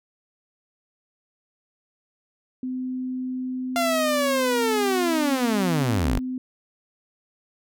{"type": "tone", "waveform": "sine", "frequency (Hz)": 255.6, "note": "C4", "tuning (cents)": -40, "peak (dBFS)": -26, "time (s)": [2.63, 6.38], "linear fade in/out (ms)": 2}
{"type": "linear sweep", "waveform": "sawtooth", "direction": "down", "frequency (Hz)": [696, 38.27], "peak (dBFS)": -17, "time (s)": [3.76, 6.19], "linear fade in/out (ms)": 0}
{"effects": []}